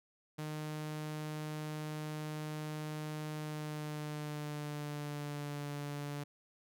sawtooth tone with pitch glide, 153 to 144.83 Hz, D#3 to D3, -29 to -24 cents, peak -35 dBFS, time 0.38-6.24 s, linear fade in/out 10 ms, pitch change -95 cents, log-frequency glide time 3.34-5.68 s, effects none

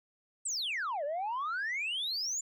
sine exponential two-way sweep, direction down then up, 8600 to 554.4 to 7240 Hz, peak -30 dBFS, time 0.45-2.41 s, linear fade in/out 10 ms, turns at 1.04 s, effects tanh soft clip ceiling -30 dBFS

